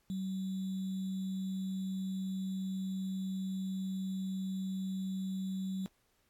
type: tone with sample-and-hold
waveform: sine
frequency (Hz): 189.9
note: F#3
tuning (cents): +45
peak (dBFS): -34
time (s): 0.1-5.86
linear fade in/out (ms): 0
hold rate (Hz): 3675
effects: pink hiss -74 dBFS RMS until 6.29 s + AAC 64 kbps